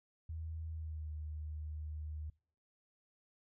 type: tone with pitch glide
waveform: sine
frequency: 80.3 to 76.63 Hz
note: E2 to D#2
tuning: -45 to -26 cents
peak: -40 dBFS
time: 0.29-2.3 s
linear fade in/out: 5 ms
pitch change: -81 cents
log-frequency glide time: 0.71-1.11 s
effects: noise-tail reverb RT60 0.5 s tail -26 dB re dry